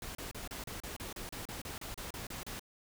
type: noise bursts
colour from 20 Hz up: pink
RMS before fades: -43 dBFS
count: 16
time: 0.02-2.595 s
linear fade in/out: 2 ms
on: 130 ms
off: 33 ms
effects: none